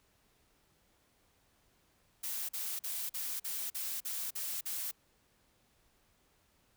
blue noise bursts, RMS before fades -38 dBFS, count 9, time 2.23-4.914 s, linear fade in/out 10 ms, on 260 ms, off 43 ms, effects pink hiss -71 dBFS RMS until 6.76 s

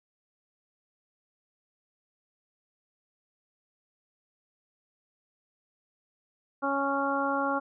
harmonic tone, 277.2 Hz, C#4, in tune, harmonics 1 / 2 / 3 / 4 / 5, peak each -32 / -32 / -32 / -32 / -32 dBFS, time 6.62-7.6 s, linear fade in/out 20 ms, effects none

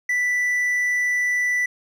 triangle tone, 1975.5 Hz, B6, in tune, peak -17 dBFS, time 0.09-1.66 s, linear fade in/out 5 ms, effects none

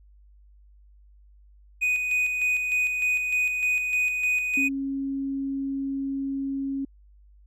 triangle tone with tremolo, 2489 Hz, D#7, in tune, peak -19 dBFS, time 1.81-4.69 s, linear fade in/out 20 ms, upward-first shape square, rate 3.3 Hz, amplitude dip 40%
sine tone, 273.2 Hz, C#4, 25 cents flat, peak -26 dBFS, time 4.57-6.85 s, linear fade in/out 5 ms
effects added 50 Hz sine -51 dBFS peak until 7.46 s

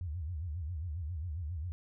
sine tone with vibrato, 81.8 Hz, E2, 13 cents flat, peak -35 dBFS, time 0.01-1.72 s, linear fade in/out 0 ms, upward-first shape sine, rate 7.4 Hz, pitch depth 210 cents each way, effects none

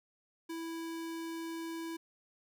square tone, 329.6 Hz, E4, in tune, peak -39 dBFS, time 0.49-1.97 s, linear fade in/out 10 ms, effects none

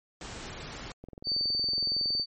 pink noise, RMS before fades -41 dBFS, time 0.21-0.92 s, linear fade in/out 2 ms
click train, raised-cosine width 2 ms, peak -30 dBFS, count 26, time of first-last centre 1.04-2.197 s, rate 21.6 Hz
sine tone, 4575 Hz, D8, 46 cents flat, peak -26 dBFS, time 1.24-2.26 s, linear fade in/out 50 ms
effects MP3 32 kbps

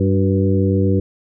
harmonic tone with a mistuned harmonic, 97.2 Hz, G2, 14 cents flat, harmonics 1 / 2 / 3 / 4 / 5, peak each -16 / -19 / -21 / -22 / -23 dBFS, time 0-1 s, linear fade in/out 5 ms, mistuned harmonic 4, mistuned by -44 cents, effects none

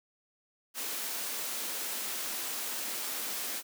white high-pass noise, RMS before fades -36 dBFS, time 0.74-3.63 s, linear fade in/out 50 ms, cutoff 200 Hz, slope 48 dB/octave, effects none

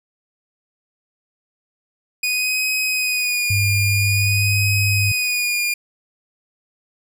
sawtooth tone with vibrato, 2470 Hz, D#7, 13 cents flat, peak -15 dBFS, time 2.23-5.74 s, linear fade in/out 5 ms, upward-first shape sine, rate 0.49 Hz, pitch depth 40 cents each way
sine tone, 101.2 Hz, G#2, 44 cents flat, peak -17 dBFS, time 3.5-5.12 s, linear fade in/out 5 ms
effects none

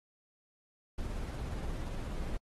brown noise with tremolo, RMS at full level -36 dBFS, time 0.98-2.37 s, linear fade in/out 5 ms, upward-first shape triangle, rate 17 Hz, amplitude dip 30%, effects AAC 32 kbps

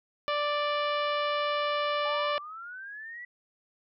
harmonic tone, 587.3 Hz, D5, in tune, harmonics 1 / 2 / 3 / 4 / 5 / 6 / 7 / 8 / 9, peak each -30 / -30 / -38 / -38 / -38 / -42 / -46 / -51 / -52 dBFS, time 0.28-2.38 s, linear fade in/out 0 ms
sine linear sweep, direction up, 830.6 to 1973 Hz, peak -39 dBFS, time 2.05-3.25 s, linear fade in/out 5 ms
effects none

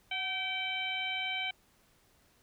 harmonic tone with a mistuned harmonic, 772 Hz, G5, 27 cents flat, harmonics 1 / 2 / 3 / 4 / 5, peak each -41 / -44 / -35 / -37 / -46 dBFS, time 0.11-1.51 s, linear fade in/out 5 ms, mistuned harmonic 1, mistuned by -65 cents, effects pink hiss -67 dBFS RMS until 2.42 s

